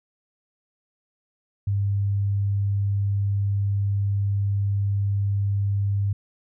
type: tone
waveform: sine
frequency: 100 Hz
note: G2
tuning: 35 cents sharp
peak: -20 dBFS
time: 1.67-6.13 s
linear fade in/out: 5 ms
effects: none